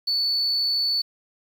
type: tone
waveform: sine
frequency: 4467 Hz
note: C#8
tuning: 12 cents sharp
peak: -19 dBFS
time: 0.07-1.02 s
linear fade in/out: 10 ms
effects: tanh soft clip ceiling -17 dBFS + 8-bit